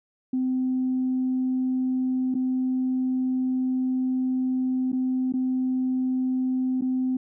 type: tone with dropouts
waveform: sine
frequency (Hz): 257.2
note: C4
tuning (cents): -30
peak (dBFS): -21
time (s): 0.33-7.17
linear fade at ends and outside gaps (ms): 5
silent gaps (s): 2.343-2.35 / 4.919-4.928 / 5.324-5.337 / 6.811-6.82
effects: tanh soft clip ceiling -17 dBFS